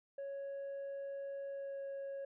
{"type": "tone with pitch glide", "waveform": "sine", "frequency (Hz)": [554.4, 550.9], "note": ["C#5", "C#5"], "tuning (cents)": [0, -11], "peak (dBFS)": -38, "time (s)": [0.18, 2.25], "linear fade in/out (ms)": 5, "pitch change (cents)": -11, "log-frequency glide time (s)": [1.49, 1.82], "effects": ["tanh soft clip ceiling -40 dBFS"]}